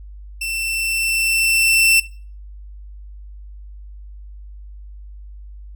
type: tone with level ramp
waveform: sawtooth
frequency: 2683 Hz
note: E7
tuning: 30 cents sharp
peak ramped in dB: -19 to -7 dBFS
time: 0.41-2 s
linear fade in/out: 5 ms
effects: noise-tail reverb RT60 0.4 s tail -19 dB re dry + added 50 Hz sine -34 dBFS peak until 5.75 s